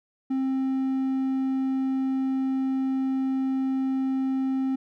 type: tone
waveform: triangle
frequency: 264.9 Hz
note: C4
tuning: 22 cents sharp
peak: -21 dBFS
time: 0.3-4.76 s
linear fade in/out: 10 ms
effects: none